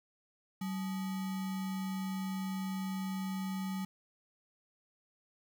sine tone with sample-and-hold, 190 Hz, F#3, 46 cents sharp, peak -34 dBFS, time 0.61-3.85 s, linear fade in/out 5 ms, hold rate 1050 Hz, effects none

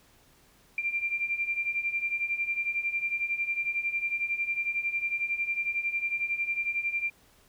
sine beating tone pair, 2366 / 2377 Hz, D7 / D7, +12 / +20 cents, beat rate 11 Hz, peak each -33 / -29 dBFS, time 0.78-7.1 s, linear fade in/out 2 ms, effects pink hiss -61 dBFS RMS until 7.48 s

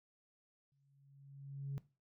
sine tone with exponential growth, 138.8 Hz, C#3, 3 cents sharp, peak -35 dBFS, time 0.72-1.78 s, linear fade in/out 0 ms, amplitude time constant 230 ms, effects noise-tail reverb RT60 0.3 s tail -18 dB re dry + tanh soft clip ceiling -35 dBFS

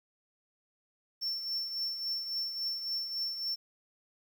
triangle tone with tremolo, 5410 Hz, E8, 44 cents sharp, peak -29 dBFS, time 1.21-3.56 s, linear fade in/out 20 ms, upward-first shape triangle, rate 3.6 Hz, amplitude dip 60%, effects 10-bit

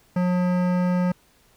sine tone with hard clipping, 179.9 Hz, F#3, 48 cents flat, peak -21 dBFS, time 0.16-1.12 s, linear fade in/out 5 ms, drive 16 dB, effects pink hiss -59 dBFS RMS until 1.56 s

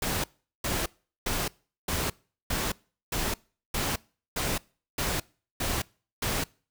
pink noise bursts, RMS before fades -29 dBFS, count 11, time 0.02-6.44 s, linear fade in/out 5 ms, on 220 ms, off 400 ms, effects noise-tail reverb RT60 0.4 s tail -24 dB re dry

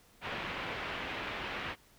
white low-pass noise, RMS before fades -39 dBFS, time 0.21-1.76 s, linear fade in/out 50 ms, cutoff 2800 Hz, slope 24 dB/octave, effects pink hiss -63 dBFS RMS until 1.98 s

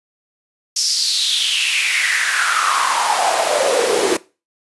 pink noise with high-pass filter sweep, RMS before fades -17 dBFS, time 0.76-4.17 s, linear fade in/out 5 ms, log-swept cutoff 5600 to 360 Hz, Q 5.7, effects noise-tail reverb RT60 0.3 s tail -20 dB re dry + resampled to 24000 Hz

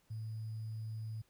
sine tone with sample-and-hold, 110 Hz, A2, in tune, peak -39 dBFS, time 0.1-1.22 s, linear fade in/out 10 ms, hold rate 4900 Hz, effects pink hiss -73 dBFS RMS until 1.29 s

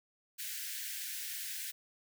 white high-pass noise, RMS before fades -41 dBFS, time 0.38-1.72 s, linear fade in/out 20 ms, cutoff 1500 Hz, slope 96 dB/octave, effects none

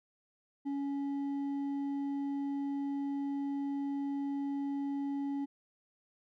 sine tone with hard clipping, 280 Hz, C#4, 18 cents sharp, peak -34 dBFS, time 0.65-5.46 s, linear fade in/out 20 ms, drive 4 dB, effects none

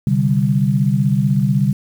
sine chord, C suspended second, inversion none, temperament equal, 130.81 / 146.83 / 196 Hz, C3 / D3 / G3, 0 / 0 / 0 cents, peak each -17 dBFS, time 0.07-1.73 s, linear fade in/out 2 ms, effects 7-bit

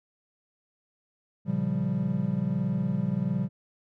triangle chord, G half-diminished seventh, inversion first, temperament equal with one note detuned, 116 / 138.59 / 174.61 / 196 Hz, Bb2 / Db3 / F3 / G3, -8 / 0 / 0 / 0 cents, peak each -33 / -29 / -28 / -27 dBFS, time 1.45-3.49 s, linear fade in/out 50 ms, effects none

